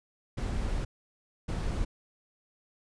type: noise bursts at uneven times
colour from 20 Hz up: brown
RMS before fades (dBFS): -31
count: 2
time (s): 0.37-0.85 / 1.48-1.85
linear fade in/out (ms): 10
effects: resampled to 22050 Hz